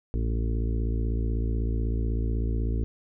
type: harmonic tone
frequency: 56.1 Hz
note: A1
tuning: 34 cents sharp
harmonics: 1 / 2 / 4 / 5 / 6 / 7 / 8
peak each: -25 / -31 / -37 / -39 / -41 / -42 / -43 dBFS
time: 0.14-2.84 s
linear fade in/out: 0 ms
effects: none